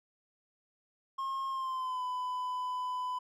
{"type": "tone with pitch glide", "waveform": "triangle", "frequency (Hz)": [1074, 1002.1], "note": ["C6", "B5"], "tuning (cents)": [45, 25], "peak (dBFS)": -31, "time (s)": [1.18, 3.19], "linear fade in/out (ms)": 10, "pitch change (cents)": -120, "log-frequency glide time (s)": [1.49, 2.03], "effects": []}